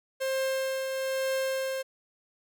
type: tone with tremolo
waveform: 45% pulse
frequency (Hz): 530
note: C5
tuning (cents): +22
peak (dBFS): -26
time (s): 0.2-1.83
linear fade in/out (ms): 20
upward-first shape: triangle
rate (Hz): 1.1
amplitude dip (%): 40
effects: none